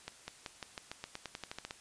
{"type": "accelerating click train", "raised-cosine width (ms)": 0.2, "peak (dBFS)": -23, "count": 15, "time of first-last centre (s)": [0.08, 1.709], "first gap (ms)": 200, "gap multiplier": 0.91, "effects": ["white hiss -57 dBFS RMS until 1.8 s", "resampled to 22050 Hz"]}